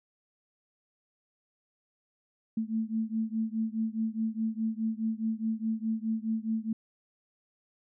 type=beating tone pair; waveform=sine; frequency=220 / 224.8 Hz; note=A3 / A3; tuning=0 / +37 cents; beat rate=4.8 Hz; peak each=-31 / -32 dBFS; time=2.57-6.73 s; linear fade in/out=5 ms; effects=none